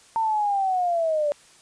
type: linear sweep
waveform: sine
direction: down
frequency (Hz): 910 to 575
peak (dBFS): -20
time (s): 0.16-1.32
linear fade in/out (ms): 0
effects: white hiss -53 dBFS RMS until 1.61 s + resampled to 22050 Hz